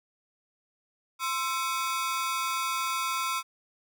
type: ring-modulated tone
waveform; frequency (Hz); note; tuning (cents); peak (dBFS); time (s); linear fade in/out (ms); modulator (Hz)
sawtooth; 1189; D6; +21; -21; 1.19-3.43; 50; 146
effects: none